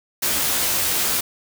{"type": "noise with comb filter", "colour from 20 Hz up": "white", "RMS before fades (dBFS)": -21, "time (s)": [0.22, 1.21], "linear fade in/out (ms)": 10, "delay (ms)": 14, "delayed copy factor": 0.75, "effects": []}